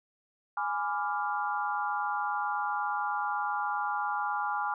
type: chord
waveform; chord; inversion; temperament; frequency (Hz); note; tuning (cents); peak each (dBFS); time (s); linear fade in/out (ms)
sine; G# diminished seventh; none; equal with one note detuned; 830.6 / 998.1 / 1174.7 / 1396.9; G#5 / B5 / D6 / F6; 0 / +18 / 0 / 0; -32 / -36 / -35 / -35; 0.57-4.74; 2
effects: none